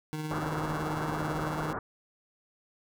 25% pulse tone with tremolo, 154.2 Hz, D#3, 15 cents flat, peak -28 dBFS, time 0.13-1.73 s, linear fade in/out 0 ms, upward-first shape sine, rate 18 Hz, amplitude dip 35%
white low-pass noise, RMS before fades -35 dBFS, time 0.31-1.79 s, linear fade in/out 2 ms, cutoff 1500 Hz, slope 48 dB/octave
effects none

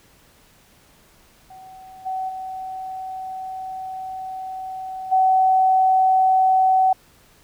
sine tone with level steps, 755 Hz, F#5, 35 cents sharp, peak -39 / -23 / -28 / -13 dBFS, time 1.5-6.93 s, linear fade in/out 5 ms, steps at 2.05 / 2.28 / 5.11 s, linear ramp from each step 20 ms, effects pink hiss -54 dBFS RMS until 7.43 s

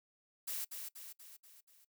blue noise with echo, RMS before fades -40 dBFS, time 0.47-0.65 s, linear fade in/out 10 ms, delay 240 ms, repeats 5, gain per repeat -5 dB, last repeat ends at 1.85 s, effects noise-tail reverb RT60 0.1 s tail -21 dB re dry

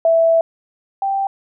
sine tone pair in turn, 659.3 / 784 Hz, E5 / G5, 0 / 0 cents, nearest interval minor third, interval 300 cents, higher second, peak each -10 / -16 dBFS, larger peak first, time 0.05-0.41 / 1.02-1.27 s, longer first, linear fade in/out 2 ms, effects none

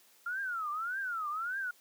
sine tone with vibrato, 1376 Hz, F6, 26 cents flat, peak -33 dBFS, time 0.26-1.71 s, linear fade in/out 5 ms, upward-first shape triangle, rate 1.7 Hz, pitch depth 290 cents each way, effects white hiss -63 dBFS RMS until 1.8 s + high-pass 200 Hz 12 dB/octave

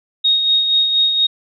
sine tone with tremolo, 3737 Hz, A#7, 4 cents sharp, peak -10 dBFS, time 0.24-1.27 s, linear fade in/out 10 ms, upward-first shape sine, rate 4.2 Hz, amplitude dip 45%, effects none

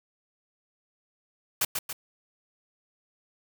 white noise with echo, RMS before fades -25 dBFS, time 1.61-1.65 s, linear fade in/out 5 ms, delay 140 ms, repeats 2, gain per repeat -5 dB, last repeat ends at 1.93 s, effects none

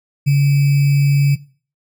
sine tone with sample-and-hold, 141.1 Hz, C#3, 31 cents sharp, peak -9 dBFS, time 0.26-1.36 s, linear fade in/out 20 ms, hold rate 2450 Hz, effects noise-tail reverb RT60 0.4 s tail -18 dB re dry

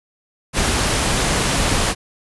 pink noise, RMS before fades -18 dBFS, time 0.53-1.95 s, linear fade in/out 50 ms, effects resampled to 24000 Hz

